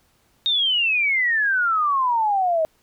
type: exponential sweep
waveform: sine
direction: down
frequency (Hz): 3729 to 622.3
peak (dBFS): -17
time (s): 0.46-2.65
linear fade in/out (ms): 0
effects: pink hiss -62 dBFS RMS until 2.82 s